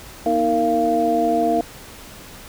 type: tone cluster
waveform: sine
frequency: 240.6 / 315.1 / 461.1 / 689 Hz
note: B3 / D#4 / A#4 / F5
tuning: -45 / +22 / -19 / -24 cents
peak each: -25 / -22 / -23 / -18 dBFS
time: 0.26-1.61 s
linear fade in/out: 2 ms
effects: pink hiss -40 dBFS RMS until 2.48 s